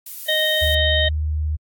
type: noise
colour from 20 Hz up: violet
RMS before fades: -32 dBFS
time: 0.06-0.75 s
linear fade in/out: 5 ms
type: harmonic tone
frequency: 620 Hz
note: D#5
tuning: 6 cents flat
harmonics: 1 / 3 / 5 / 6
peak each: -22 / -22 / -22 / -22 dBFS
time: 0.28-1.09 s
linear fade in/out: 10 ms
type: tone with vibrato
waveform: sine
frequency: 76.5 Hz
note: D#2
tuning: 29 cents flat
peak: -19 dBFS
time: 0.61-1.57 s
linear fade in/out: 20 ms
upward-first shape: triangle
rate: 18 Hz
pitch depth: 15 cents each way
effects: AAC 64 kbps